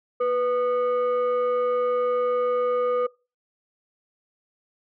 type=tone pair together; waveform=sine; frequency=493.9 / 1225.3 Hz; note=B4 / D#6; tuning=0 / -27 cents; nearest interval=octave + major third; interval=1573 cents; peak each=-19 / -26 dBFS; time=0.2-3.07 s; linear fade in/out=10 ms; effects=noise-tail reverb RT60 0.3 s tail -24 dB re dry + tanh soft clip ceiling -17 dBFS